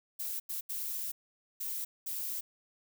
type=noise bursts at uneven times; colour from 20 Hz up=violet; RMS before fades=-37 dBFS; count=5; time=0.19-0.4 / 0.49-0.61 / 0.69-1.12 / 1.6-1.85 / 2.06-2.41 s; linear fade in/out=10 ms; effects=none